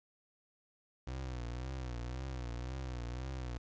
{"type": "tone with vibrato", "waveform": "30% pulse", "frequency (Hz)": 62.4, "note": "B1", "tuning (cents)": 19, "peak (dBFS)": -36, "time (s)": [1.07, 3.58], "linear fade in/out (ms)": 5, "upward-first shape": "triangle", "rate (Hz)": 1.9, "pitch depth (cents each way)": 120, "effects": ["resampled to 16000 Hz", "11-bit"]}